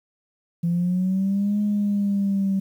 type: linear two-way sweep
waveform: sine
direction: up then down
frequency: 168.7 to 208.3 to 192.9 Hz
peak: -18 dBFS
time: 0.63-2.6 s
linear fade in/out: 10 ms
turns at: 1.6 s
effects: tanh soft clip ceiling -15 dBFS + 9-bit